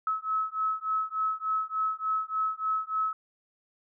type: beating tone pair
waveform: sine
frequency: 1290 / 1293.4 Hz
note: E6 / E6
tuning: -38 / -33 cents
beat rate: 3.4 Hz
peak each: -30 dBFS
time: 0.07-3.13 s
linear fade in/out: 2 ms
effects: none